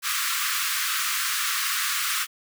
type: high-pass noise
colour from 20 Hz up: pink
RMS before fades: -26 dBFS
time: 0.02-2.27 s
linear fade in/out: 50 ms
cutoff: 1100 Hz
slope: 96 dB/octave
effects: none